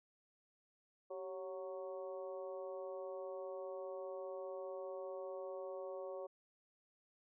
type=harmonic tone with a mistuned harmonic; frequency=185 Hz; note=F#3; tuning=in tune; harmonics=2 / 3 / 4 / 5 / 6; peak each=-48 / -45 / -56 / -59 / -57 dBFS; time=1.1-6.27 s; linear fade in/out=10 ms; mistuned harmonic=2; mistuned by=+70 cents; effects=none